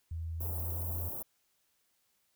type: tone with pitch glide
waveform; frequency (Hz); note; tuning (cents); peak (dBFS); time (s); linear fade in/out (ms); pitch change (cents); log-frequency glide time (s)
sine; 82 to 85.14; E2 to F2; -9 to -44; -35; 0.11-1.09; 5; +65; 0.39-0.74
type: band-stop noise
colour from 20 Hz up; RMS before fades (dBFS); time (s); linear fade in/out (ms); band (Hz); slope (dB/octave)
white; -40; 0.4-1.23; 10; 840 to 13000; 24
effects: white hiss -75 dBFS RMS until 2.35 s